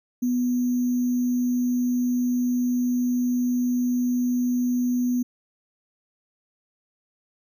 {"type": "tone with sample-and-hold", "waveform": "sine", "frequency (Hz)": 246.9, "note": "B3", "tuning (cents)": 0, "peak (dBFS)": -20, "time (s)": [0.22, 5.23], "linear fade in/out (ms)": 10, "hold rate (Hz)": 6300, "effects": []}